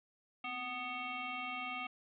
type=tone with frequency modulation; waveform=sine; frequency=1729 Hz; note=A6; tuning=31 cents flat; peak=-38 dBFS; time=0.44-1.87 s; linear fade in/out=5 ms; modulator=491 Hz; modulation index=2.5; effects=none